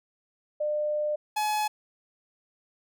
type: tone pair in turn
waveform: sine / 45% pulse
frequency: 600 / 848.5 Hz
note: D5 / G#5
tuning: +37 / +37 cents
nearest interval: tritone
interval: 600 cents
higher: second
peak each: -25 dBFS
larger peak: neither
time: 0.6-1.16 / 1.36-1.68 s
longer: first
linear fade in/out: 10 ms
effects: none